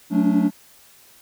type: chord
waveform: triangle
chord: D major seventh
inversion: first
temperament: equal with one note detuned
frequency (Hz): 185 / 220 / 282.7 / 293.7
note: F#3 / A3 / C#4 / D4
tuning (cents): 0 / 0 / +34 / 0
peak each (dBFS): -19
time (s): 0.1-0.51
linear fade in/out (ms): 50
effects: white hiss -51 dBFS RMS until 1.21 s